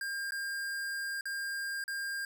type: tone with dropouts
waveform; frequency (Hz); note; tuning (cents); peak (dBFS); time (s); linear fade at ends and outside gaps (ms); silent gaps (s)
square; 1605; G6; +40; -35; 0.01-2.25; 2; 0.308-0.32 / 1.21-1.255 / 1.84-1.879
effects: none